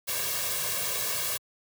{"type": "noise with comb filter", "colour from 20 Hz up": "white", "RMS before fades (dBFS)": -30, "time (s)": [0.07, 1.38], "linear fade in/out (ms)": 20, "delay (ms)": 1.8, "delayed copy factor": 1, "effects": ["high-pass 80 Hz 12 dB/octave"]}